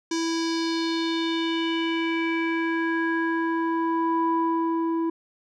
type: tone with low-pass filter sweep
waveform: square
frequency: 329.6 Hz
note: E4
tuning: in tune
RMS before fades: -25 dBFS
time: 0.11-5.1 s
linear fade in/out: 5 ms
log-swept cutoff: 6000 to 710 Hz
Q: 3.6
effects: none